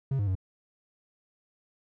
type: tone with pitch steps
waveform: triangle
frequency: 135.5 / 101.5 / 94 Hz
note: C#3 / G#2 / F#2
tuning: -39 / -39 / +28 cents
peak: -23 dBFS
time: 0.11-0.353 s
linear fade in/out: 5 ms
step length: 81 ms
effects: none